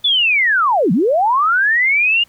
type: linear two-way sweep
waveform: sine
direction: down then up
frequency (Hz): 3520 to 156.7 to 2870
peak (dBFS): -11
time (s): 0.04-2.24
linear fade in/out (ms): 10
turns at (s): 0.92
effects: pink hiss -53 dBFS RMS until 2.28 s